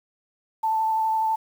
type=tone with vibrato; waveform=sine; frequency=883 Hz; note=A5; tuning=6 cents sharp; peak=-20 dBFS; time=0.63-1.36 s; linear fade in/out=10 ms; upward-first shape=square; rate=12 Hz; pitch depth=9 cents each way; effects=8-bit